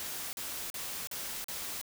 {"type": "noise bursts", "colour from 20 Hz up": "white", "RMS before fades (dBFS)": -39, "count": 5, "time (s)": [0, 1.814], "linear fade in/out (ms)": 0, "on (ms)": 330, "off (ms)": 41, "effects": []}